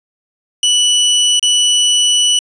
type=tone with dropouts; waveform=sawtooth; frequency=2960 Hz; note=F#7; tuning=in tune; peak=-6 dBFS; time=0.63-2.39 s; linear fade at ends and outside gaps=2 ms; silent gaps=1.395-1.427 s; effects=resampled to 22050 Hz